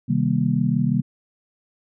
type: chord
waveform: sine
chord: C minor seventh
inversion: none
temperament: just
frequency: 130.81 / 156.98 / 196.22 / 235.5 Hz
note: C3 / Eb3 / G3 / Bb3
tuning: 0 / +16 / +2 / +18 cents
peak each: -23 dBFS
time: 0.08-1.02 s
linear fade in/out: 20 ms
effects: none